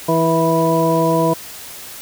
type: harmonic tone with a mistuned harmonic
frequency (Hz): 164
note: E3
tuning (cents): -9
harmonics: 1 / 2 / 3 / 4 / 6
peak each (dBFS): -19 / -19 / -19 / -19 / -19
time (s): 0.08-1.34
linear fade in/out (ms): 10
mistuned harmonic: 3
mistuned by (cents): -16
effects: white hiss -34 dBFS RMS until 2.01 s